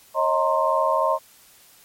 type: tone cluster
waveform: sine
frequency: 546 / 629 / 922 / 1056 Hz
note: C#5 / D#5 / A#5 / C6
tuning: -26 / +19 / -19 / +16 cents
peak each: -25 / -22 / -24 / -22 dBFS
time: 0.14-1.19 s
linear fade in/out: 50 ms
effects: white hiss -52 dBFS RMS until 1.84 s + MP3 64 kbps